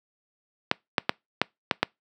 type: clicks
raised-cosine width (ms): 0.3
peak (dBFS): -3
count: 6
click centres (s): 0.714 / 0.982 / 1.094 / 1.416 / 1.712 / 1.83
effects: noise-tail reverb RT60 0.2 s tail -26 dB re dry + high-pass 150 Hz 12 dB/octave